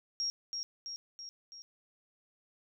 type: tone with echo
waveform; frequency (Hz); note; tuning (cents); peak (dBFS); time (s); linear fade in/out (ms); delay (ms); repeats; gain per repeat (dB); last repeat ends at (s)
sine; 5588; F8; 0; -31; 0.2-0.3; 0; 330; 4; -4; 1.62
effects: none